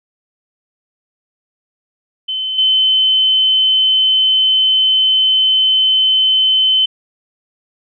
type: tone with level steps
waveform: sine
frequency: 3060 Hz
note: G7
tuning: 42 cents flat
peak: -17 / -9 dBFS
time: 2.28-6.86 s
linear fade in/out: 10 ms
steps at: 2.58 s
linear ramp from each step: 5 ms
effects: none